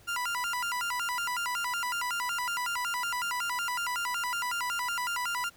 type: tone with vibrato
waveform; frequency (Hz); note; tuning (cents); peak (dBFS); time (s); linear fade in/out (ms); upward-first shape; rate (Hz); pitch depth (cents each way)
30% pulse; 1174.7; D6; 0; -27; 0.07-5.5; 20; square; 5.4; 300
effects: pink hiss -58 dBFS RMS until 5.56 s